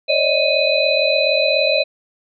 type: tone cluster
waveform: sine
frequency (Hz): 548 / 595 / 632 / 2504 / 4004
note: C#5 / D5 / D#5 / D#7 / B7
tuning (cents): -20 / +22 / +27 / +10 / +23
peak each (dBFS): -20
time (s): 0.08-1.84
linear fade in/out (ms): 20
effects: none